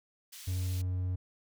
pink high-pass noise, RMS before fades -48 dBFS, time 0.32-0.82 s, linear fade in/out 10 ms, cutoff 3100 Hz, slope 12 dB/octave
triangle tone, 91.4 Hz, F#2, 21 cents flat, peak -28 dBFS, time 0.47-1.16 s, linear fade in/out 10 ms
effects none

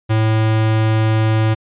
square tone, 110 Hz, A2, in tune, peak -13 dBFS, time 0.09-1.55 s, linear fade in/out 20 ms, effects resampled to 8000 Hz

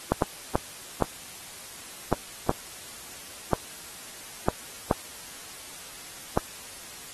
clicks, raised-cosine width 1 ms, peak -7 dBFS, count 10, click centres 0.12 / 0.222 / 0.555 / 1.023 / 2.127 / 2.494 / 3.533 / 4.485 / 4.912 / 6.375 s, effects white hiss -43 dBFS RMS until 7.13 s + AAC 32 kbps

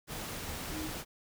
sine tone in noise, 311.1 Hz, D#4, in tune, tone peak -38 dBFS, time 0.7-0.91 s, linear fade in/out 50 ms, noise pink, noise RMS -40 dBFS, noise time 0.07-1.05 s, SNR -1 dB, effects none

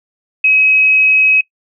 sine tone, 2548 Hz, D#7, 41 cents sharp, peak -7 dBFS, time 0.44-1.41 s, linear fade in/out 5 ms, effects noise-tail reverb RT60 0.1 s tail -21 dB re dry

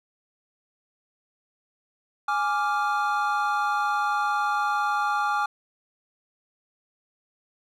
triangle chord, D diminished, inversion second, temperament equal, 830.6 / 1174.7 / 1396.9 Hz, Ab5 / D6 / F6, 0 / 0 / 0 cents, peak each -24 / -25 / -26 dBFS, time 2.28-5.46 s, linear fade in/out 5 ms, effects none

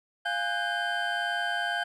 triangle tone cluster, 698 / 823 / 1496 / 1598 / 3093 Hz, F5 / G#5 / F#6 / G6 / G7, -1 / -16 / +19 / +33 / -24 cents, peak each -31 / -35 / -33 / -29 / -35 dBFS, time 0.25-1.84 s, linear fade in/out 10 ms, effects none

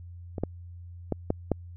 clicks, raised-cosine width 2 ms, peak -20 / -13 / -13 / -11 / -10 dBFS, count 5, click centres 0.382 / 0.436 / 1.123 / 1.304 / 1.517 s, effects added 87 Hz sine -41 dBFS peak until 1.76 s

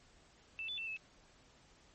sine tone with pitch steps, 2653 / 3487 / 2674 / 2603 Hz, E7 / A7 / E7 / E7, +10 / -16 / +24 / -22 cents, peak -39 dBFS, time 0.59-0.966 s, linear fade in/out 0 ms, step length 94 ms, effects pink hiss -65 dBFS RMS until 1.94 s + MP3 32 kbps

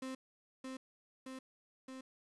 35% pulse tone with echo, 261.6 Hz, C4, in tune, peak -39 dBFS, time 0.02-0.15 s, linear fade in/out 5 ms, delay 620 ms, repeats 3, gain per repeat -2 dB, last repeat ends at 2.01 s, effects resampled to 24000 Hz + 11-bit

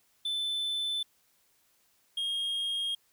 triangle tone pair in turn, 3520 / 3247 Hz, A7 / G#7, 0 / -40 cents, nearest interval minor second, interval 140 cents, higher first, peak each -28 dBFS, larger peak neither, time 0.25-1.03 / 2.17-2.95 s, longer neither, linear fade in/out 5 ms, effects white hiss -69 dBFS RMS until 3.12 s

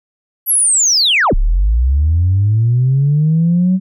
sine linear two-way sweep, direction down then up, 11840 to 30.43 to 190.2 Hz, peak -8 dBFS, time 0.46-3.8 s, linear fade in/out 50 ms, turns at 1.34 s, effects tanh soft clip ceiling -5 dBFS

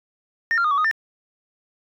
sine tone with pitch steps, 1824 / 1386 / 1227 / 1131 / 1244 / 1791 Hz, A#6 / F6 / D#6 / C#6 / D#6 / A6, -38 / -14 / -25 / +34 / -1 / +30 cents, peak -15 dBFS, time 0.51-0.912 s, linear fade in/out 0 ms, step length 67 ms, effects tanh soft clip ceiling -15 dBFS

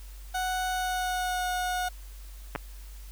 30% pulse tone with pitch glide, 740 to 728.1 Hz, F#5 to F#5, 0 to -28 cents, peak -25 dBFS, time 0.34-1.89 s, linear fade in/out 10 ms, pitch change -28 cents, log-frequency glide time 0.67-1.47 s
clicks, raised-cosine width 0.5 ms, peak -16 dBFS, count 2, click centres 2.552 / 2.559 s
effects added 48 Hz sine -41 dBFS peak until 3.11 s + white hiss -54 dBFS RMS until 3.11 s

